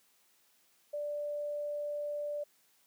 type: tone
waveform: sine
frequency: 587.3 Hz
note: D5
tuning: in tune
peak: -34 dBFS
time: 0.93-2.44 s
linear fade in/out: 10 ms
effects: white hiss -69 dBFS RMS until 2.86 s + high-pass 150 Hz 12 dB/octave